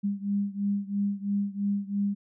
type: beating tone pair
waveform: sine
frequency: 200.2 / 203.2 Hz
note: G3 / G#3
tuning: +37 / -38 cents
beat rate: 3 Hz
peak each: -28 / -30 dBFS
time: 0.03-2.15 s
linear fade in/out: 20 ms
effects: none